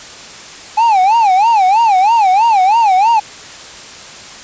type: tone with vibrato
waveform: triangle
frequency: 830.6 Hz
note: G#5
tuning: in tune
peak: -5 dBFS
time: 0.77-3.2 s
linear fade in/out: 10 ms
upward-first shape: sine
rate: 3.1 Hz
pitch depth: 210 cents each way
effects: white hiss -32 dBFS RMS until 4.43 s + resampled to 16000 Hz